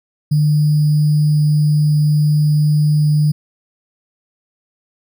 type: tone with sample-and-hold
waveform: sine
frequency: 150.3 Hz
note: D3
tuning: 40 cents sharp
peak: -10 dBFS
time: 0.31-3.32 s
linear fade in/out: 10 ms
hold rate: 4900 Hz
effects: none